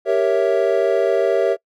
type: chord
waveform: triangle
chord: G diminished seventh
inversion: none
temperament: equal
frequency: 392 / 466.2 / 554.4 / 659.3 Hz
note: G4 / Bb4 / Db5 / Fb5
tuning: 0 / 0 / 0 / 0 cents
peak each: -18 dBFS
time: 0.05-1.57 s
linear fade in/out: 50 ms
effects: noise-tail reverb RT60 0.1 s tail -25 dB re dry